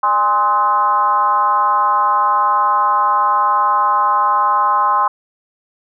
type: tone with frequency modulation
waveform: sine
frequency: 1046.5 Hz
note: C6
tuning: in tune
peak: -11 dBFS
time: 0.03-5.08 s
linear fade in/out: 5 ms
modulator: 225 Hz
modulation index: 1
effects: none